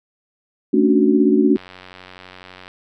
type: chord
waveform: sine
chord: D major seventh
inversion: second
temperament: equal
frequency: 220 / 277.2 / 293.7 / 370 Hz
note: A3 / C#4 / D4 / F#4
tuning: 0 / 0 / 0 / 0 cents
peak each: -17 dBFS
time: 0.73-1.57 s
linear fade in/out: 10 ms
type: click train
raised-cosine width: 0.3 ms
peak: -22 dBFS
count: 104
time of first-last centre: 1.56-2.68 s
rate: 92 Hz
effects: none